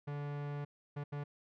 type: tone bursts at uneven times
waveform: 45% pulse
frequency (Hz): 144.8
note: D3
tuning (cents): -24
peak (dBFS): -38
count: 3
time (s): 0.07-0.65 / 0.96-1.04 / 1.12-1.24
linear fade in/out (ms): 10
effects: low-pass 2000 Hz 12 dB/octave